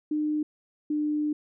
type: tone pair in turn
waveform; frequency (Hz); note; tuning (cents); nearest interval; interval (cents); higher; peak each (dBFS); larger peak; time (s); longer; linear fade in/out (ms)
sine; 302.7 / 299.9; D#4 / D4; -48 / +36; unison; 16; first; -24; neither; 0.11-0.43 / 0.9-1.33; second; 5
effects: none